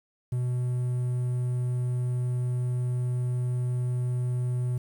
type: tone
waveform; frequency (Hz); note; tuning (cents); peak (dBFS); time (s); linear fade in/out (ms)
triangle; 124.1; B2; +9; -23; 0.32-4.78; 5
effects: 9-bit